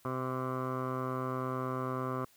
15% pulse tone with low-pass filter, 129.1 Hz, C3, 23 cents flat, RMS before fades -35 dBFS, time 0.05-2.25 s, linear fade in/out 2 ms, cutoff 1100 Hz, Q 4.4, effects white hiss -64 dBFS RMS until 2.36 s

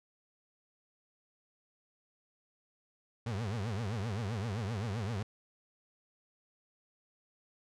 35% pulse tone with vibrato, 106.7 Hz, G#2, 47 cents sharp, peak -32 dBFS, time 3.26-5.23 s, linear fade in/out 5 ms, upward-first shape triangle, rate 7.7 Hz, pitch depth 260 cents each way, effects low-pass 7000 Hz 12 dB/octave

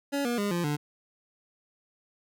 25% pulse tone with pitch steps, 281.7 / 239.6 / 203.8 / 173.41 / 147.51 Hz, C#4 / A#3 / G#3 / F3 / D3, +28 / +48 / -32 / -12 / +8 cents, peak -23 dBFS, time 0.12-0.77 s, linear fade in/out 20 ms, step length 130 ms, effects none

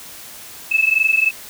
sine tone pair together, 2599 / 2622 Hz, E7 / E7, -25 / -10 cents, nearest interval unison, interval 15 cents, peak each -16 dBFS, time 0.71-1.31 s, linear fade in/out 10 ms, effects white hiss -37 dBFS RMS until 1.49 s

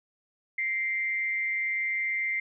sine tone with amplitude modulation, 2093 Hz, C7, in tune, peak -24 dBFS, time 0.58-2.4 s, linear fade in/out 5 ms, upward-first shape sine, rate 205 Hz, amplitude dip 50%, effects none

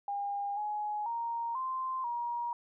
sine tone with pitch steps, 807 / 839 / 932 / 1042 / 950 Hz, G#5 / G#5 / A#5 / C6 / A#5, -50 / +17 / -1 / -7 / +33 cents, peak -32 dBFS, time 0.08-2.53 s, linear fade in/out 2 ms, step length 490 ms, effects none

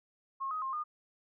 sine tone with pitch steps, 1080 / 1256 / 1064 / 1220 Hz, C#6 / D#6 / C6 / D#6, -45 / +16 / +29 / -34 cents, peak -33 dBFS, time 0.4-0.84 s, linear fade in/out 20 ms, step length 110 ms, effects none

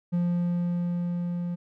triangle tone with level ramp, 174.61 Hz, F3, in tune, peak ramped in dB -20 to -26 dBFS, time 0.12-1.56 s, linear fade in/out 20 ms, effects none

